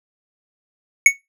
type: tone with exponential decay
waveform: square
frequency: 2217 Hz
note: C#7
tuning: in tune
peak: -3 dBFS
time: 1.06-1.14 s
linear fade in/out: 2 ms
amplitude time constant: 17 ms
effects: noise-tail reverb RT60 0.2 s tail -17 dB re dry + low-pass 11000 Hz 12 dB/octave